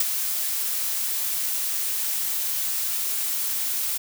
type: noise with ADSR envelope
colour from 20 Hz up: blue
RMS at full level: -19 dBFS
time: 0-3.98 s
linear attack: 5 ms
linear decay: 23 ms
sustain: -7 dB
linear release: 13 ms
effects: none

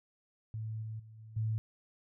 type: tone with level steps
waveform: sine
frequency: 110 Hz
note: A2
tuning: in tune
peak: -36 / -38 / -50 / -48 / -30 dBFS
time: 0.54-1.58 s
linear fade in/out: 0 ms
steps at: 0.82 / 0.99 / 1.18 / 1.36 s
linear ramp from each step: 10 ms
effects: none

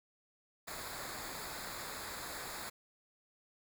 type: noise with comb filter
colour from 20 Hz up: pink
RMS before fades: -44 dBFS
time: 0.67-2.7 s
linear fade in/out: 10 ms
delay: 0.34 ms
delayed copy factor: -0.7
effects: none

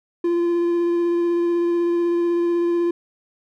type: tone with vibrato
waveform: triangle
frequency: 344.2 Hz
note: F4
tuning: 25 cents flat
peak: -15 dBFS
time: 0.24-2.91 s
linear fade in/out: 5 ms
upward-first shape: square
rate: 16 Hz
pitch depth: 9 cents each way
effects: none

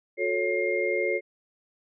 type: tone cluster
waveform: sine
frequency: 362.6 / 442 / 554 / 2122 Hz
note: F#4 / A4 / C#5 / C7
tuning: -35 / +8 / -1 / +24 cents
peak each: -29 dBFS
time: 0.17-1.21 s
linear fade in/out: 50 ms
effects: none

